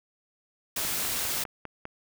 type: noise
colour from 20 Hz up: white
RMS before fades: -30 dBFS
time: 0.76-1.44 s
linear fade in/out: 5 ms
type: click train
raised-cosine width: 0.5 ms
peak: -22 dBFS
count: 6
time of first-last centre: 0.85-1.854 s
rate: 4.98 Hz
effects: none